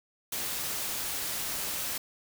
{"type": "noise with amplitude modulation", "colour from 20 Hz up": "white", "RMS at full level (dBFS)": -32, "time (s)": [0.32, 1.98], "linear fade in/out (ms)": 5, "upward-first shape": "sine", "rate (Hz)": 242, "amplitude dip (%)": 35, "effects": []}